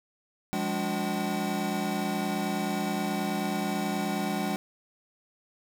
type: tone cluster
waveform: square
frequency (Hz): 176.4 / 205.8 / 289.9 / 360.9 / 762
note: F3 / G#3 / D4 / F#4 / G5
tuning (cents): +18 / -16 / -22 / -43 / -49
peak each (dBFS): -36 / -32 / -36 / -39 / -35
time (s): 0.53-4.56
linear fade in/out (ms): 0
effects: none